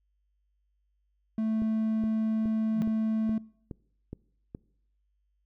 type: tone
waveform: triangle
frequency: 220 Hz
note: A3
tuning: in tune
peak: -24 dBFS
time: 1.38-3.38 s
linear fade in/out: 2 ms
type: click train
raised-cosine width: 3 ms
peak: -25 dBFS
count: 8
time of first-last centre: 1.62-4.549 s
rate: 2.39 Hz
type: tone with exponential growth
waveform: sine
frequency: 171.3 Hz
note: F3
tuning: 33 cents flat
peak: -25 dBFS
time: 2.69-2.82 s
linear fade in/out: 0 ms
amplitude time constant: 27 ms
effects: noise-tail reverb RT60 0.7 s tail -23 dB re dry + added 50 Hz sine -70 dBFS peak until 5.45 s